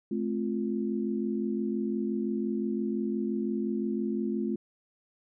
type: chord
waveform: sine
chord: F major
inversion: first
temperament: equal with one note detuned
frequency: 215.8 / 261.6 / 349.2 Hz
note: A3 / C4 / F4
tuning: -33 / 0 / 0 cents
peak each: -30 / -34 / -33 dBFS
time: 0.11-4.56 s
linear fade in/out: 5 ms
effects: none